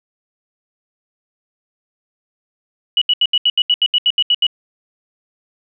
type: tone bursts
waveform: sine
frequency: 2935 Hz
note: F#7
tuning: 15 cents flat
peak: -10 dBFS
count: 13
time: 2.97-4.467 s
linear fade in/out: 2 ms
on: 45 ms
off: 76 ms
effects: none